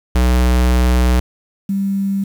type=tone pair in turn; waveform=square / sine; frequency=61.9 / 196.52 Hz; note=B1 / G3; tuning=+5 / +5 cents; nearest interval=octave + minor sixth; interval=2000 cents; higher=second; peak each=-11 / -15 dBFS; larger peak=first; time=0.15-1.2 / 1.69-2.24 s; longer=first; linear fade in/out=5 ms; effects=7-bit